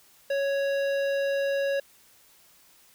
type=tone with hard clipping; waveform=triangle; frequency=555 Hz; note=C#5; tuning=2 cents sharp; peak=-26 dBFS; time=0.3-1.8 s; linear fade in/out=5 ms; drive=17 dB; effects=white hiss -58 dBFS RMS until 2.94 s